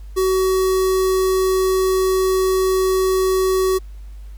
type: tone with notch filter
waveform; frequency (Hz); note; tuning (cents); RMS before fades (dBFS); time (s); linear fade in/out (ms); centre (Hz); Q
square; 376.8; F#4; +32; -17; 0.16-3.79; 20; 2400; 0.96
effects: added 50 Hz sine -32 dBFS peak until 4.37 s + pink hiss -56 dBFS RMS until 4.37 s